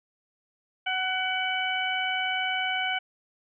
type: harmonic tone with a mistuned harmonic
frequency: 747 Hz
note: F#5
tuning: 16 cents sharp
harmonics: 1 / 2 / 3 / 4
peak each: -31 / -31 / -31 / -31 dBFS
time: 0.86-2.99 s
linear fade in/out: 10 ms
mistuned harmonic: 3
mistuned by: +26 cents
effects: none